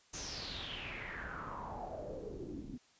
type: noise with low-pass filter sweep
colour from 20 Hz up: pink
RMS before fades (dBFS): -44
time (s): 0.13-2.78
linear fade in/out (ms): 10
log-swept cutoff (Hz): 6600 to 230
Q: 6.6
effects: white hiss -67 dBFS RMS until 2.99 s + resampled to 16000 Hz